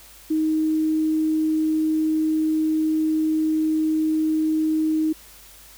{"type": "tone", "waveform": "sine", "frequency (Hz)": 313.5, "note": "D#4", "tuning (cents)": 13, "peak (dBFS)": -18, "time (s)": [0.3, 5.13], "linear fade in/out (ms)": 10, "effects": ["added 50 Hz sine -53 dBFS peak until 5.77 s", "white hiss -47 dBFS RMS until 5.77 s"]}